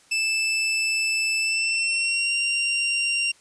sawtooth tone with pitch glide, 2637 to 2768 Hz, E7 to F7, 0 to -16 cents, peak -18 dBFS, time 0.11-3.32 s, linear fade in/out 10 ms, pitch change +84 cents, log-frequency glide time 1.39-2.34 s, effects white hiss -56 dBFS RMS until 3.4 s + resampled to 22050 Hz

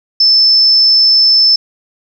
sine tone, 5274 Hz, E8, in tune, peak -5 dBFS, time 0.2-1.56 s, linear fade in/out 5 ms, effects 7-bit

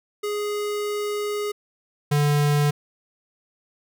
square tone pair in turn, 415.3 / 146.36 Hz, G#4 / D3, 0 / -6 cents, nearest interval octave + tritone, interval 1806 cents, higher first, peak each -25 / -18 dBFS, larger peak second, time 0.23-1.52 / 2.11-2.71 s, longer first, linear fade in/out 10 ms, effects none

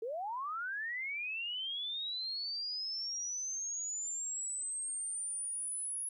sine linear sweep, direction up, 423.2 to 10548 Hz, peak -36 dBFS, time 0.02-6.09 s, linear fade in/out 5 ms, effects 13-bit

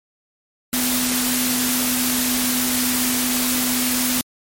sine tone in noise, 250 Hz, B3, 21 cents sharp, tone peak -22 dBFS, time 0.73-4.21 s, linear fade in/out 0 ms, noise white, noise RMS -21 dBFS, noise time 0.73-4.21 s, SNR -4 dB, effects MP3 64 kbps

